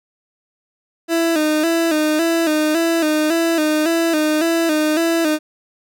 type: tone with vibrato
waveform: 30% pulse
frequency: 319.3 Hz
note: D#4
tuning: 45 cents sharp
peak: -12 dBFS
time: 1.08-5.39 s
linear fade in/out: 50 ms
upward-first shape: square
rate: 1.8 Hz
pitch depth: 70 cents each way
effects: none